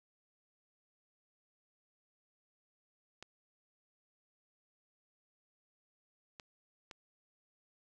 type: clicks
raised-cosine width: 0.2 ms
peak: -30 dBFS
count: 3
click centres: 3.226 / 6.398 / 6.912 s
effects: none